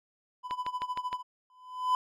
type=tone with tremolo; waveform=triangle; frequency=999 Hz; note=B5; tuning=20 cents sharp; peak=-27 dBFS; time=0.43-1.23 s; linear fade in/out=50 ms; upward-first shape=sine; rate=13 Hz; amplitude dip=85%
type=click train; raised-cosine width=0.3 ms; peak=-22 dBFS; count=5; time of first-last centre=0.51-1.129 s; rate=6.46 Hz
type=tone with exponential growth; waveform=triangle; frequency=1007 Hz; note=B5; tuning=33 cents sharp; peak=-19 dBFS; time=1.5-1.95 s; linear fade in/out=1 ms; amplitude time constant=96 ms
effects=none